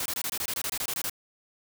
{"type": "noise bursts", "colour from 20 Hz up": "white", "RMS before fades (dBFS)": -31, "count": 14, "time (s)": [0, 1.097], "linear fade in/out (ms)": 2, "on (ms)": 57, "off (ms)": 23, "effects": []}